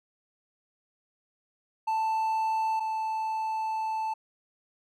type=tone pair in turn; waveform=triangle; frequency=883 / 879.5 Hz; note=A5 / A5; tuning=+6 / -1 cents; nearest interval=unison; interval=7 cents; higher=first; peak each=-23 / -26 dBFS; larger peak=first; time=1.87-2.8 / 2.8-4.14 s; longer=second; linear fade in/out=10 ms; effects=none